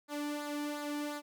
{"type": "tone with flanger", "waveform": "sawtooth", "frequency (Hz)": 293.7, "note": "D4", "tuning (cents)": 0, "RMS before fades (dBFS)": -38, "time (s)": [0.08, 1.22], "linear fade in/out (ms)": 50, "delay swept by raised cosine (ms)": [0.34, 1.54], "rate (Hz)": 2.8, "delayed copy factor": -0.6, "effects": []}